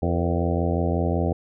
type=harmonic tone with a mistuned harmonic; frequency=85.4 Hz; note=F2; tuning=38 cents flat; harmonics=1 / 2 / 3 / 4 / 5 / 6 / 7 / 8 / 9; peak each=-24 / -27 / -29 / -30 / -31 / -32 / -32 / -33 / -34 dBFS; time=0.02-1.33 s; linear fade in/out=5 ms; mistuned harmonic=5; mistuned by=+74 cents; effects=none